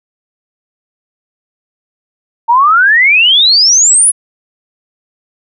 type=exponential sweep; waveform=sine; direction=up; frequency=903 to 10548 Hz; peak=-4 dBFS; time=2.48-4.12 s; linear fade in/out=20 ms; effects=none